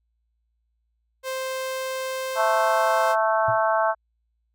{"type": "tone", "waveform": "sawtooth", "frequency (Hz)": 523.3, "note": "C5", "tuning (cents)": 0, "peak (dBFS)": -23, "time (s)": [1.23, 3.16], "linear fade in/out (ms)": 50}
{"type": "harmonic tone", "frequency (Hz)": 220, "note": "A3", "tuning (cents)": 0, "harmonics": [3, 4, 5, 6, 7], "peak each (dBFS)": [-22, -24, -26, -28, -29], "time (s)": [2.35, 3.95], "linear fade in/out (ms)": 50}
{"type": "tone with exponential decay", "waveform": "triangle", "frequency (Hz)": 116.54, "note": "A#2", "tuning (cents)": 0, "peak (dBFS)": -24, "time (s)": [3.48, 3.61], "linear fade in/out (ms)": 5, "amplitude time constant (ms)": 28}
{"effects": ["added 57 Hz sine -69 dBFS peak until 4.54 s"]}